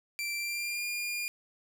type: tone with pitch glide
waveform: sawtooth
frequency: 2349 to 2415 Hz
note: D7 to D7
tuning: 0 to +48 cents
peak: -29 dBFS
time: 0.19-1.28 s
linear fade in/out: 0 ms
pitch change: +48 cents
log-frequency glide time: 0.36-0.84 s
effects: none